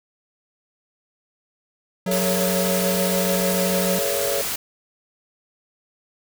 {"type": "tone", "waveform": "square", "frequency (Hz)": 184.2, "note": "F#3", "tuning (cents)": -7, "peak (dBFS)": -24, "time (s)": [2.06, 3.99], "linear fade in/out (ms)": 5}
{"type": "chord", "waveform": "triangle", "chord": "A# half-diminished seventh", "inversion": "third", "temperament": "just", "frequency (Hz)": [419.5, 466.2, 559.4, 671.3], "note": ["G#4", "A#4", "C#5", "E5"], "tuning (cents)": [17, 0, 16, 31], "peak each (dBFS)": [-27, -28, -23, -29], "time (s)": [2.07, 4.42], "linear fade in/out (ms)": 5}
{"type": "noise", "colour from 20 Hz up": "white", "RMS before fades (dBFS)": -26, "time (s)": [2.11, 4.56], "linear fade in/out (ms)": 5}
{"effects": []}